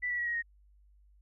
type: tone with pitch steps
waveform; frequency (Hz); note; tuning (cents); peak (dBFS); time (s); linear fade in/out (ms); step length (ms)
sine; 1975.5 / 1947.2 / 1919.3 / 1891.7 / 1864.6; B6 / B6 / B6 / A#6 / A#6; 0 / -25 / -50 / +25 / 0; -30; 0.02-0.425; 20; 81
effects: added 50 Hz sine -59 dBFS peak until 1.21 s